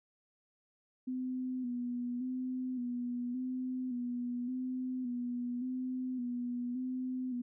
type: tone with vibrato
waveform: sine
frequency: 249.6 Hz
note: B3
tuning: 19 cents sharp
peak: -34 dBFS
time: 1.07-7.42 s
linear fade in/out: 10 ms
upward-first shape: square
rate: 0.88 Hz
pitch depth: 40 cents each way
effects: none

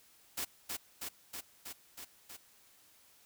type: noise with echo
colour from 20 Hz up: white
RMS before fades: -37 dBFS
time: 0.37-0.45 s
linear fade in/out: 10 ms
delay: 320 ms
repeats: 6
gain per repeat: -2 dB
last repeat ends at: 2.37 s
effects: white hiss -64 dBFS RMS until 3.25 s

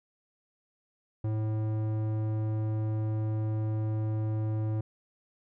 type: tone with low-pass filter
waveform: square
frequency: 108.7 Hz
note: A2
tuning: 21 cents flat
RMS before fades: -30 dBFS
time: 1.24-4.81 s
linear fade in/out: 5 ms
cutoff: 640 Hz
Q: 0.53
effects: none

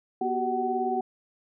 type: tone cluster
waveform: sine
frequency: 243.4 / 372.4 / 390.5 / 752 Hz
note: B3 / F#4 / G4 / F#5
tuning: -25 / +11 / -7 / +28 cents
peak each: -33 / -31 / -33 / -27 dBFS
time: 0.21-1.01 s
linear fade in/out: 5 ms
effects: none

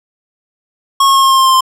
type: tone with pitch steps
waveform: square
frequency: 1094 / 1087.1 / 1080.2 / 1073.3 / 1066.5 / 1059.8 / 1053.1 / 1046.4 Hz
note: C#6 / C#6 / C#6 / C6 / C6 / C6 / C6 / C6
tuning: -23 / -34 / -45 / +44 / +33 / +22 / +11 / 0 cents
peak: -7 dBFS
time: 1-1.608 s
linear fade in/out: 5 ms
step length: 76 ms
effects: low-pass 12000 Hz 12 dB/octave

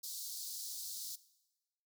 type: high-pass noise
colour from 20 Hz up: pink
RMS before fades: -44 dBFS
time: 0.03-1.16 s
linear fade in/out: 10 ms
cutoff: 4100 Hz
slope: 48 dB/octave
effects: noise-tail reverb RT60 1.0 s tail -18 dB re dry

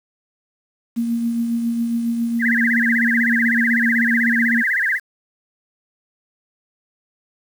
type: tone with tremolo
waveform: sine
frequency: 233.1 Hz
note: A#3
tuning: in tune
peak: -16 dBFS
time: 0.96-4.63 s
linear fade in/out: 20 ms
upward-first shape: triangle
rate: 7.3 Hz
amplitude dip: 40%
type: tone with vibrato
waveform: sine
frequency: 1800 Hz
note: A6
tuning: 39 cents sharp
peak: -16 dBFS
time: 2.39-5 s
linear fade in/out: 50 ms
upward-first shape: sine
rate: 16 Hz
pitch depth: 230 cents each way
effects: 7-bit

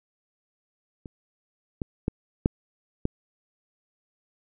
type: clicks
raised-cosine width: 3 ms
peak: -26 / -16 / -11 / -6 / -11 dBFS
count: 5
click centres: 1.058 / 1.818 / 2.081 / 2.459 / 3.054 s
effects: none

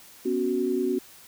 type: chord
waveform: sine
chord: B suspended second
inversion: none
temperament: equal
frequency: 246.9 / 277.2 / 370 Hz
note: B3 / C#4 / F#4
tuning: 0 / 0 / 0 cents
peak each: -29 / -29 / -25 dBFS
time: 0.25-0.99 s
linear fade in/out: 10 ms
effects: white hiss -50 dBFS RMS until 1.27 s

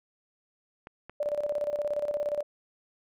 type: clicks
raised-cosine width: 0.5 ms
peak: -28 dBFS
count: 2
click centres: 0.871 / 1.096 s
type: tone with tremolo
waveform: sine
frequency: 587.3 Hz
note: D5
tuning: in tune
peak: -25 dBFS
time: 1.2-2.43 s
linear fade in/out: 5 ms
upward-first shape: square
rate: 17 Hz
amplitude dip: 65%
effects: none

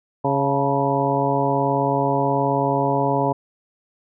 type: harmonic tone with a mistuned harmonic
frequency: 138.59 Hz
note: C#3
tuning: in tune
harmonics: 1 / 2 / 3 / 4 / 5 / 6 / 7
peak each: -25 / -25 / -25 / -25 / -25 / -25 / -25 dBFS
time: 0.24-3.33 s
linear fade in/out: 10 ms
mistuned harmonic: 6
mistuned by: +81 cents
effects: none

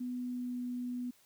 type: tone with pitch glide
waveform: sine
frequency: 248.1 to 246.5 Hz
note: B3 to B3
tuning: +8 to -3 cents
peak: -35 dBFS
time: 0-1.11 s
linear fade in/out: 10 ms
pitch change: -11 cents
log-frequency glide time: 0.21-0.59 s
effects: white hiss -66 dBFS RMS until 1.25 s

